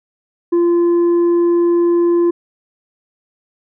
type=tone with tanh clipping; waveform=triangle; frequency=344.5 Hz; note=F4; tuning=24 cents flat; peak=-11 dBFS; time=0.52-2.31 s; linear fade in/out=10 ms; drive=8 dB; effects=none